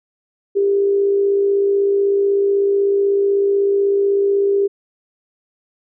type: tone with amplitude modulation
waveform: sine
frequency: 398.8 Hz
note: G4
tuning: 30 cents sharp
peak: -11 dBFS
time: 0.55-4.68 s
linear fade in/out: 20 ms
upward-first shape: sine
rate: 56.1 Hz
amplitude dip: 35%
effects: none